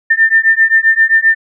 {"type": "beating tone pair", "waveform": "sine", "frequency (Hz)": [1793, 1800.6], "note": ["A6", "A6"], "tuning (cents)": [32, 39], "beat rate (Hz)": 7.6, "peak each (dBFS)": -10, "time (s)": [0.1, 1.35], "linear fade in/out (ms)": 10, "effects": []}